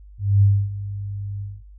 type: tone with ADSR envelope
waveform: sine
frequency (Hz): 100.1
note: G2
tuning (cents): +37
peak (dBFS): -10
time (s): 0.18-1.63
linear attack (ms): 240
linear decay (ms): 270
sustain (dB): -16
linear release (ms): 220
effects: added 50 Hz sine -41 dBFS peak until 1.78 s